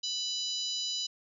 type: harmonic tone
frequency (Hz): 991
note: B5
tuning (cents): +6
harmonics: 3 / 4 / 5 / 6 / 7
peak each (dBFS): -38 / -35 / -37 / -42 / -42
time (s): 0.03-1.07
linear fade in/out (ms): 10
effects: none